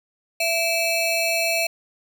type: ring-modulated tone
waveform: 30% pulse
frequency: 1647 Hz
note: G#6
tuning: 15 cents flat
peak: -14 dBFS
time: 0.4-1.67 s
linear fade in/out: 5 ms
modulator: 980 Hz
effects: none